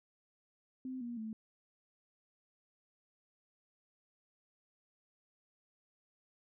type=tone with pitch steps; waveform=sine; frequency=258.5 / 238.4 / 219.9 Hz; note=C4 / A#3 / A3; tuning=-21 / +39 / -1 cents; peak=-39 dBFS; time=0.85-1.33 s; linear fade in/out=2 ms; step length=160 ms; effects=none